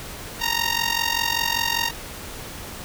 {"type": "tone with amplitude modulation", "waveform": "10% pulse", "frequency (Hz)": 929, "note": "A#5", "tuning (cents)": -6, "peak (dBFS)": -9, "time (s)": [0.39, 1.92], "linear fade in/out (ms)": 50, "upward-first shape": "sine", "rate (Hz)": 45.1, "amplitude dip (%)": 80, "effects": ["pink hiss -36 dBFS RMS until 2.84 s"]}